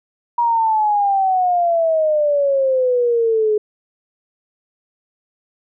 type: exponential sweep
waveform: sine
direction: down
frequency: 957 to 419.9 Hz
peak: -13 dBFS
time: 0.38-3.58 s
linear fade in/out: 5 ms
effects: none